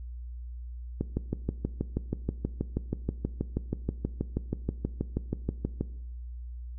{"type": "click train", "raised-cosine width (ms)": 3, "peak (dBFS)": -15, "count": 31, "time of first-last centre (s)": [1.01, 5.81], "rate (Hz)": 6.25, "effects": ["noise-tail reverb RT60 0.8 s tail -18 dB re dry", "added 60 Hz sine -37 dBFS peak until 6.78 s"]}